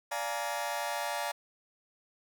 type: chord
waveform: sawtooth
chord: Bb dominant seventh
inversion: first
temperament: just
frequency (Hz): 582.7 / 699.2 / 839.1 / 932.3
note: D5 / F5 / Ab5 / Bb5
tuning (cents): -14 / +2 / +18 / 0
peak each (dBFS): -34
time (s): 0.11-1.32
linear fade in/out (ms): 10
effects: none